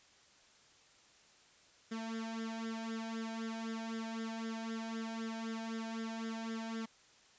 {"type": "tone with flanger", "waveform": "sawtooth", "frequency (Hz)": 225.2, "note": "A3", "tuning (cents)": 40, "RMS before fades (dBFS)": -41, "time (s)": [1.91, 6.86], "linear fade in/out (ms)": 10, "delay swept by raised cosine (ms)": [0.57, 1.29], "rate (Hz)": 3.9, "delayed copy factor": 0.8, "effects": ["white hiss -64 dBFS RMS until 7.38 s", "resampled to 16000 Hz"]}